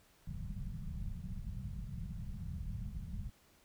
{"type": "low-pass noise", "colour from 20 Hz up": "pink", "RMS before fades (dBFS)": -42, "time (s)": [0.27, 3.3], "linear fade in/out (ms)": 5, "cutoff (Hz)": 210, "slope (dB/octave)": 96, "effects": ["pink hiss -67 dBFS RMS until 3.64 s"]}